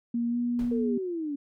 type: tone with pitch glide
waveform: sine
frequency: 235.9 to 240.9 Hz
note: A#3 to B3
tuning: +21 to -43 cents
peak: -25 dBFS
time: 0.14-0.98 s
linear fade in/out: 5 ms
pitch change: +36 cents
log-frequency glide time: 0.29-0.37 s
type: noise with exponential decay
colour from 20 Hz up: brown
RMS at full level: -36 dBFS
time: 0.59-0.98 s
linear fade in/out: 1 ms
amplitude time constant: 83 ms
type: linear sweep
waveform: sine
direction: down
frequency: 466.2 to 276.9 Hz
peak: -29 dBFS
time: 0.71-1.36 s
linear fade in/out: 10 ms
effects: none